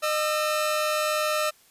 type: tone pair together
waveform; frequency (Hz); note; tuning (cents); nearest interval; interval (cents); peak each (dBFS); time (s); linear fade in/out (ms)
sawtooth; 610.8 / 1323; D#5 / E6; -32 / +6; octave + minor second; 1338; -21 / -24; 0.02-1.51; 20
effects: white hiss -58 dBFS RMS until 1.7 s + resampled to 32000 Hz